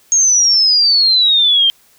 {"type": "exponential sweep", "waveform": "sine", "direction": "down", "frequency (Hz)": [6590, 3136], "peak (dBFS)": -8, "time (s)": [0.12, 1.7], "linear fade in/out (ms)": 0, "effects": ["white hiss -51 dBFS RMS until 1.98 s"]}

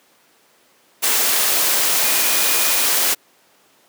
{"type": "tone in noise", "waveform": "sine", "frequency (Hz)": 2457, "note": "D#7", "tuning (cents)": -22, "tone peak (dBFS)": -28, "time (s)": [2.03, 2.87], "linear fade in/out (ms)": 20, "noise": "white", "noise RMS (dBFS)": -17, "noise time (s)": [1.02, 3.15], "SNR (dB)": -14, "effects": ["pink hiss -55 dBFS RMS until 3.88 s", "high-pass 300 Hz 12 dB/octave"]}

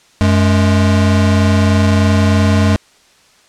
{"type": "tone pair together", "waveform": "square", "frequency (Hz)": [93.7, 210.9], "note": ["F#2", "G#3"], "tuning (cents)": [22, 27], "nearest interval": "octave + major second", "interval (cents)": 1405, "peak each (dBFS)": [-11, -14], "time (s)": [0.21, 2.76], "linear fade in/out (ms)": 0, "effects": ["white hiss -49 dBFS RMS until 3.48 s", "low-pass 7000 Hz 12 dB/octave"]}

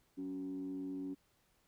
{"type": "tone with frequency modulation", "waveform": "sine", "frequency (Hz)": 280.4, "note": "C#4", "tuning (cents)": 20, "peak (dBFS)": -38, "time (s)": [0.17, 1.15], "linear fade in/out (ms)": 20, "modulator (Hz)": 94.9, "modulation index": 0.52, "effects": ["tanh soft clip ceiling -34 dBFS", "pink hiss -74 dBFS RMS until 1.67 s"]}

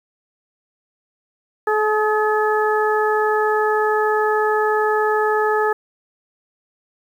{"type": "harmonic tone with a mistuned harmonic", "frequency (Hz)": 428.4, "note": "A4", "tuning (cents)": -46, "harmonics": [1, 2, 3, 4], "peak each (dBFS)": [-18, -21, -23, -24], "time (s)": [1.67, 5.73], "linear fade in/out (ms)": 5, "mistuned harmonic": 3, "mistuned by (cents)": -21, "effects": ["8-bit"]}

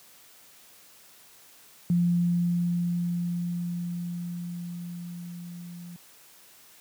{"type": "tone with level ramp", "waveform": "sine", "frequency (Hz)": 174, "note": "F3", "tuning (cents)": -6, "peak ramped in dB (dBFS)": [-19, -39], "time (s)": [1.9, 5.96], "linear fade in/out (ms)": 0, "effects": ["white hiss -54 dBFS RMS until 6.8 s", "high-pass 100 Hz 12 dB/octave"]}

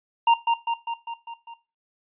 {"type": "tone with echo", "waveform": "square", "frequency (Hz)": 929, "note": "A#5", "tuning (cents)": -6, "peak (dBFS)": -15, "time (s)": [0.27, 0.34], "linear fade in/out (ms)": 5, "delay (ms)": 200, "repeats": 6, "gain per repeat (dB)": -4, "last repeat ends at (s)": 1.54, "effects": ["noise-tail reverb RT60 0.3 s tail -17 dB re dry", "resampled to 8000 Hz"]}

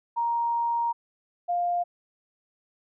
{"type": "tone pair in turn", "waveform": "sine", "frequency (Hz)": [937, 702], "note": ["A#5", "F5"], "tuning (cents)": [9, 9], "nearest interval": "perfect fourth", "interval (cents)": 500, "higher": "first", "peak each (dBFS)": -23, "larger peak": "neither", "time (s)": [[0.16, 0.93], [1.48, 1.84]], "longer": "first", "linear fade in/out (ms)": 20, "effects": []}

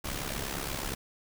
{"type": "noise with amplitude modulation", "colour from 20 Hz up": "pink", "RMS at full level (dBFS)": -32, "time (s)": [0.04, 0.95], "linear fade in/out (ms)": 10, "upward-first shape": "sine", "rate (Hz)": 68.4, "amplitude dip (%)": 70, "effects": []}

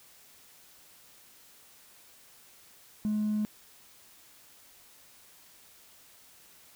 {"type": "tone with hard clipping", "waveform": "sine", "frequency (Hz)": 212, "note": "G#3", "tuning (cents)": 36, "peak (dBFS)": -27, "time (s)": [3.05, 3.45], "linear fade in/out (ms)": 0, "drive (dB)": 1, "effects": ["white hiss -57 dBFS RMS until 6.75 s"]}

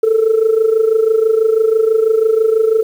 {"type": "tone with amplitude modulation", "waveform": "sine", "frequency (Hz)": 443.5, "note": "A4", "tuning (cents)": 14, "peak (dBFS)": -5, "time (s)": [0.03, 2.83], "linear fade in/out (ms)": 5, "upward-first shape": "sine", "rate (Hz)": 26.1, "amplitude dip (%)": 75, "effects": ["tanh soft clip ceiling -4 dBFS", "7-bit"]}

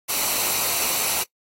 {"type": "noise with comb filter", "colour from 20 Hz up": "white", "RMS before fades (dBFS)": -23, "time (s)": [0.08, 1.24], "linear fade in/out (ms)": 20, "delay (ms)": 0.59, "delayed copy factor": -0.5, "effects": ["noise-tail reverb RT60 0.1 s tail -22 dB re dry", "AAC 48 kbps"]}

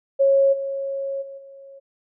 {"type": "tone with level steps", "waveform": "sine", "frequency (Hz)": 548, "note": "C#5", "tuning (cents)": -20, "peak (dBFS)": [-13, -24, -34, -40], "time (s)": [0.19, 1.8], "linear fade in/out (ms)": 20, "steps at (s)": [0.52, 1.21, 1.37], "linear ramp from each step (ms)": 20, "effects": []}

